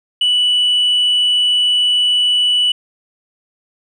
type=tone with frequency modulation; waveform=sine; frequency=2960 Hz; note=F#7; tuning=in tune; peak=-9 dBFS; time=0.21-2.72 s; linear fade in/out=5 ms; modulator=73.5 Hz; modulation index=0.26; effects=tanh soft clip ceiling -9 dBFS